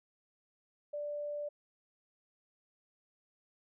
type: tone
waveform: sine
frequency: 587.3 Hz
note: D5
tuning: in tune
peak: -36 dBFS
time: 0.93-1.49 s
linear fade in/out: 10 ms
effects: none